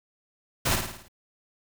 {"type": "noise with echo", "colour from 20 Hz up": "pink", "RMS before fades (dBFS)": -24, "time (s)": [0.65, 0.76], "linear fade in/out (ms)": 10, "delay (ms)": 54, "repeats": 6, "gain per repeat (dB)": -5, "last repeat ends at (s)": 1.084, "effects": []}